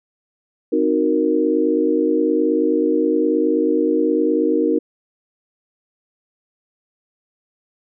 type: chord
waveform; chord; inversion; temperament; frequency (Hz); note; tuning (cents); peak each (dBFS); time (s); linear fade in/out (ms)
sine; C half-diminished seventh; none; equal; 261.6 / 311.1 / 370 / 466.2; C4 / Eb4 / Gb4 / Bb4; 0 / 0 / 0 / 0; -23 / -18 / -22 / -19; 0.72-4.79; 10
effects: none